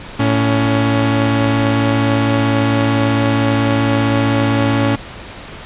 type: tone pair together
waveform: sawtooth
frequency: 111.28 / 280.4 Hz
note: A2 / C#4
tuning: +20 / +20 cents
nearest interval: octave + major third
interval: 1600 cents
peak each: -11 dBFS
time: 0.19-4.96 s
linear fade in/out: 10 ms
effects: pink hiss -32 dBFS RMS until 5.65 s + resampled to 8000 Hz